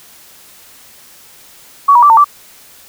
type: tone with pitch steps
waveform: sine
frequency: 1127 / 960 / 1165 / 904 / 1165 Hz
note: C#6 / B5 / D6 / A5 / D6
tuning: +28 / -49 / -14 / +47 / -14 cents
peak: -3 dBFS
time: 1.88-2.245 s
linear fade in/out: 10 ms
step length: 73 ms
effects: white hiss -41 dBFS RMS until 2.88 s